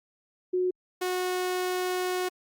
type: tone pair in turn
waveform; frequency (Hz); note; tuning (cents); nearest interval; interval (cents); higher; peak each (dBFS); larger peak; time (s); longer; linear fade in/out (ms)
sine / sawtooth; 365.2 / 365.2; F#4 / F#4; -23 / -23; unison; 0; neither; -23; neither; 0.53-0.71 / 1.01-2.29; second; 10
effects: Opus 48 kbps